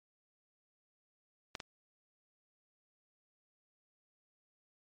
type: clicks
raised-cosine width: 0.2 ms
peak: -21 / -24 dBFS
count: 2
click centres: 1.552 / 1.602 s
effects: MP3 64 kbps